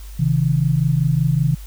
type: tone pair together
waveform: sine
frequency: 133.53 / 158.8 Hz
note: C3 / D#3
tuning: +36 / +36 cents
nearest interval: minor third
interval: 300 cents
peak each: -17 dBFS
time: 0.19-1.55 s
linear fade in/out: 10 ms
effects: added 50 Hz sine -32 dBFS peak until 1.66 s + white hiss -46 dBFS RMS until 1.66 s